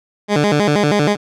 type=tone with vibrato; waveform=15% pulse; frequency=174.61 Hz; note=F3; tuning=in tune; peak=-6 dBFS; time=0.28-1.17 s; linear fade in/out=50 ms; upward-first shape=square; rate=6.3 Hz; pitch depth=290 cents each way; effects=low-pass 6000 Hz 12 dB/octave